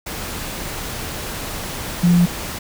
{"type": "tone in noise", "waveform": "sine", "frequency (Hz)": 174.61, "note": "F3", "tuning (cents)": 0, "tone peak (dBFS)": -10, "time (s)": [2.03, 2.26], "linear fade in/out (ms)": 10, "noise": "pink", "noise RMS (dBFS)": -28, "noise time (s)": [0.06, 2.59], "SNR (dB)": 15, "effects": []}